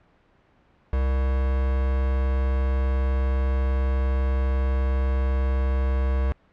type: tone with quantisation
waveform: triangle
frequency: 65.9 Hz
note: C2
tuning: 13 cents sharp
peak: -18 dBFS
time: 0.93-6.32 s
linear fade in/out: 0 ms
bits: 5
effects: pink hiss -60 dBFS RMS until 6.52 s + low-pass 2000 Hz 12 dB/octave